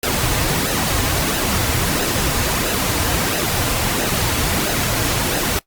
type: noise with flanger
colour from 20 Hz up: pink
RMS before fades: -19 dBFS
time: 0.03-5.59 s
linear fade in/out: 2 ms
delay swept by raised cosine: 0.87 to 5.47 ms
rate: 1.5 Hz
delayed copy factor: -0.55
effects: noise-tail reverb RT60 0.1 s tail -20 dB re dry + Opus 48 kbps